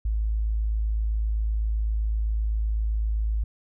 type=tone; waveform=sine; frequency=53.9 Hz; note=A1; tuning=35 cents flat; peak=-22 dBFS; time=0.05-3.44 s; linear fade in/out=5 ms; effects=none